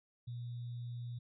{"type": "tone with sample-and-hold", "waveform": "sine", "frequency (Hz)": 120, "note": "B2", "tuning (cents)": -49, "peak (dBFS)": -40, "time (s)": [0.27, 1.19], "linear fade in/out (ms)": 10, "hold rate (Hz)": 3675, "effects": ["resampled to 11025 Hz"]}